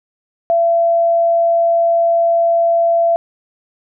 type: tone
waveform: sine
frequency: 675 Hz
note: E5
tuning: 41 cents sharp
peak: -10 dBFS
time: 0.5-3.16 s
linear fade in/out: 0 ms
effects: none